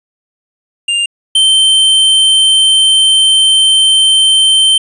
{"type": "tone pair in turn", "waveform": "square", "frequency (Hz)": [2800, 3110], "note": ["F7", "G7"], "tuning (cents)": [4, -14], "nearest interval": "major second", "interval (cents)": 182, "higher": "second", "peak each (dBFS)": [-11, -6], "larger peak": "second", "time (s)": [[0.88, 1.06], [1.35, 4.78]], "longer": "second", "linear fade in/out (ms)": 5, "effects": ["resampled to 24000 Hz"]}